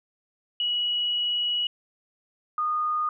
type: tone pair in turn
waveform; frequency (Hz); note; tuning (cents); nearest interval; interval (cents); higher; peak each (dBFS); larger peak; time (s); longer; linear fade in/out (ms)
sine; 2921 / 1228.1; F#7 / D#6; -23 / -23; octave + minor third; 1500; first; -23; neither; 0.6-1.67 / 2.58-3.09; first; 2
effects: none